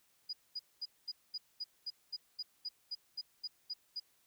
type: tone bursts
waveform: sine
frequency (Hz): 4915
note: D#8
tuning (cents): -22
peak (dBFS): -37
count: 15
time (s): 0.29-4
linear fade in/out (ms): 10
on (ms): 42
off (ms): 220
effects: white hiss -72 dBFS RMS until 4.26 s